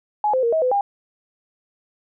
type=tone with pitch steps; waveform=sine; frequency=841 / 518 / 466.7 / 639 / 506 / 805 Hz; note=G#5 / C5 / A#4 / D#5 / B4 / G5; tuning=+22 / -17 / +2 / +46 / +42 / +46 cents; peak=-16 dBFS; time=0.24-0.81 s; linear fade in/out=2 ms; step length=95 ms; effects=none